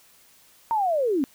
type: linear sweep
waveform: sine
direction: down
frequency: 932.3 to 249.6 Hz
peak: -20 dBFS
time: 0.71-1.24 s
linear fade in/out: 0 ms
effects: white hiss -56 dBFS RMS until 1.34 s